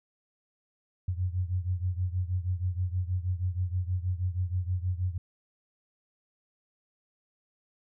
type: beating tone pair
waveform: sine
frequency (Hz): 89 / 95.3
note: F2 / G2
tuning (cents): +33 / -48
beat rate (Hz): 6.3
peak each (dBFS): -29 / -32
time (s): 1.08-5.18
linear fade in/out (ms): 5
effects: none